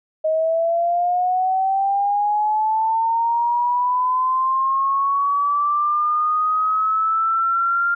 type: linear sweep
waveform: sine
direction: up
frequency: 626 to 1397 Hz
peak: -16 dBFS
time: 0.24-7.95 s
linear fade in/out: 10 ms
effects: none